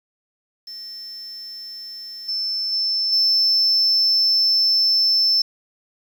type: tone with level steps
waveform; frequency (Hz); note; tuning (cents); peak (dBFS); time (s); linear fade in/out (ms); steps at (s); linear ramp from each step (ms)
sine; 5300; E8; +9; -32 / -21 / -18 / -13; 0.67-5.42; 5; 2.28 / 2.72 / 3.12; 10
effects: tanh soft clip ceiling -11 dBFS + 8-bit